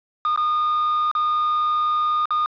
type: tone with dropouts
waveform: triangle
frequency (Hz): 1223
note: D#6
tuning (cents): -30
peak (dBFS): -16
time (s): 0.25-2.46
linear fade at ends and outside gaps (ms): 1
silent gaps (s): 0.361-0.375 / 1.114-1.151 / 2.256-2.306
effects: resampled to 11025 Hz + 7-bit